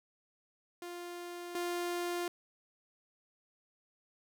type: tone pair in turn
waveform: sawtooth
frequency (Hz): 350 / 350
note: F4 / F4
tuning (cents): +4 / +4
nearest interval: unison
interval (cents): 0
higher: neither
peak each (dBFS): -38 / -30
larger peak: second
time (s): 0.82-1.55 / 1.55-2.28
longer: neither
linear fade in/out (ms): 2
effects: none